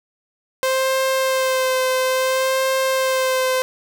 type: tone with vibrato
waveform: sawtooth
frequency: 522 Hz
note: C5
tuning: 4 cents flat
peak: -13 dBFS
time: 0.63-3.62 s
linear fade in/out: 0 ms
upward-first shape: sine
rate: 0.59 Hz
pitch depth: 20 cents each way
effects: none